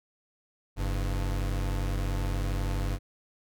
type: tone pair together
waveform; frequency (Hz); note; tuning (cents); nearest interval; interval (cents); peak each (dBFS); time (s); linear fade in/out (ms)
square; 46.36 / 98.1; F#1 / G2; +4 / +2; octave + minor second; 1298; -29 / -34; 0.76-2.99; 50
effects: none